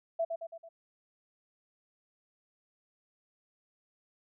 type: tone with echo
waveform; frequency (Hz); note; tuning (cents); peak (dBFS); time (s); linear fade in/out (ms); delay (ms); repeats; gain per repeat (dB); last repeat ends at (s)
sine; 664; E5; +12; -27; 0.19-0.25; 10; 110; 4; -5; 0.69
effects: none